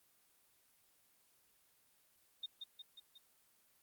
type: tone with echo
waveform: sine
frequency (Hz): 3672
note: A#7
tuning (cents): -27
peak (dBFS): -40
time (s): 2.43-2.46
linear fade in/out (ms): 5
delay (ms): 180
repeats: 4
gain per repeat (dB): -4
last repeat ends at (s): 3.18
effects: white hiss -72 dBFS RMS until 3.82 s + Opus 24 kbps